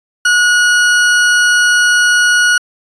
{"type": "tone", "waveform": "40% pulse", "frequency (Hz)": 1455, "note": "F#6", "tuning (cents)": -29, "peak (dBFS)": -7, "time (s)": [0.25, 2.58], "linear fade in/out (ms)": 5, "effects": ["resampled to 22050 Hz"]}